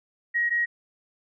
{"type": "tone pair in turn", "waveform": "sine", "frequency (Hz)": [1893, 1893], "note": ["A#6", "A#6"], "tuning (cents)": [26, 26], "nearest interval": "unison", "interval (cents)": 0, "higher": "neither", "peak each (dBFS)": -21, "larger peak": "neither", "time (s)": [[0.34, 0.5], [0.5, 0.66]], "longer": "neither", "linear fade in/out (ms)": 20, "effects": []}